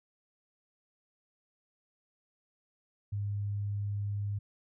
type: tone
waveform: sine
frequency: 101.9 Hz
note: G#2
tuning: 32 cents flat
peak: -31 dBFS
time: 3.12-4.39 s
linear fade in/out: 10 ms
effects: none